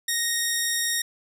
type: tone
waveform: 10% pulse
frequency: 1864.7 Hz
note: A#6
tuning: in tune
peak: -14 dBFS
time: 0.08-1.02 s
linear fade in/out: 5 ms
effects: none